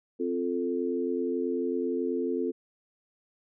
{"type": "chord", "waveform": "sine", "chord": "F major", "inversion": "second", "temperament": "equal", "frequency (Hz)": [261.6, 349.2, 440], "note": ["C4", "F4", "A4"], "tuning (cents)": [0, 0, 0], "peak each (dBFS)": -31, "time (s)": [0.19, 2.52], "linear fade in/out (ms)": 20, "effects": []}